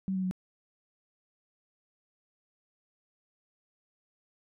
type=tone with pitch steps; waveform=sine; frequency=191 / 187.6 / 184.6 Hz; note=G3 / F#3 / F#3; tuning=-45 / +24 / -4 cents; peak=-28 dBFS; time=0.08-0.311 s; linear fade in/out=0 ms; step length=77 ms; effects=none